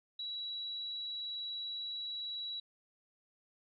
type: tone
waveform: sine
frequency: 3907 Hz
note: B7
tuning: 19 cents flat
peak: -38 dBFS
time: 0.19-2.6 s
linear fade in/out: 5 ms
effects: none